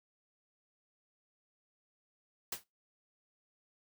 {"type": "noise with exponential decay", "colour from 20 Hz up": "white", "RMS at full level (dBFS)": -33, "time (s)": [2.52, 2.64], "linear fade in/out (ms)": 5, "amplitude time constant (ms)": 25, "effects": ["noise-tail reverb RT60 0.2 s tail -20 dB re dry"]}